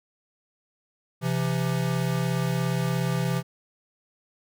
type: tone pair together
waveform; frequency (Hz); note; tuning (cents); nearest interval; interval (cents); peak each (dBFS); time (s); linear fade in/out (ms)
square; 131.83 / 168.9; C3 / E3; +13 / +42; major third; 429; -27; 1.21-3.43; 50
effects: none